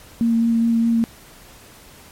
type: tone with vibrato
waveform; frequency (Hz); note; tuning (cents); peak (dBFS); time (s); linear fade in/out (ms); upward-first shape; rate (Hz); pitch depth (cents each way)
sine; 230.3; A#3; -21; -14; 0.21-1.04; 0; sine; 4.8; 12
effects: pink hiss -45 dBFS RMS until 2.11 s + MP3 64 kbps